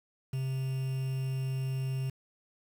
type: tone with quantisation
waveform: triangle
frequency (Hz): 132.3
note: C3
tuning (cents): +20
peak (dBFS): -28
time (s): 0.33-2.1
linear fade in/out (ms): 5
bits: 8
effects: none